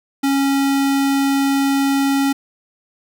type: tone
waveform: square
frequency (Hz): 275.6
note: C#4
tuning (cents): -10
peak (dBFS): -15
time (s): 0.23-2.33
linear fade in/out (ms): 10
effects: none